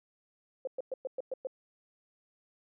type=tone bursts; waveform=sine; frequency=523.3 Hz; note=C5; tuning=in tune; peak=-32 dBFS; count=7; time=0.65-1.471 s; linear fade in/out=2 ms; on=23 ms; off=110 ms; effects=none